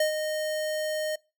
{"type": "tone with ADSR envelope", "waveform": "square", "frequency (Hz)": 617, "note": "D#5", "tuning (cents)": -15, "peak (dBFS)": -21, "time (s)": [0, 1.16], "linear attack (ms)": 4, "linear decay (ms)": 110, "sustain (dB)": -7, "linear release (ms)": 9, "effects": ["noise-tail reverb RT60 0.3 s tail -24 dB re dry"]}